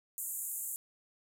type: band-pass noise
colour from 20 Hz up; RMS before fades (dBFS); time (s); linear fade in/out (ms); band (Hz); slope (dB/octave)
white; -39; 0.18-0.76; 0; 6900 to 15000; 96
effects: none